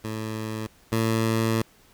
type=tone pair in turn; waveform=15% pulse; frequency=109.7 / 112.46 Hz; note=A2 / A2; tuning=-5 / +38 cents; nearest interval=unison; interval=43 cents; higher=second; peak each=-23 / -15 dBFS; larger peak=second; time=0.04-0.67 / 0.92-1.62 s; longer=second; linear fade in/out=5 ms; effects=pink hiss -57 dBFS RMS until 1.93 s